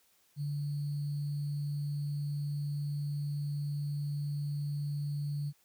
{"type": "tone with sample-and-hold", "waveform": "sine", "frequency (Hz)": 145.2, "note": "D3", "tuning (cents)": -19, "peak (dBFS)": -32, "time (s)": [0.36, 5.53], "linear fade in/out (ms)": 50, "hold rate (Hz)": 4410, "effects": ["white hiss -69 dBFS RMS until 5.64 s"]}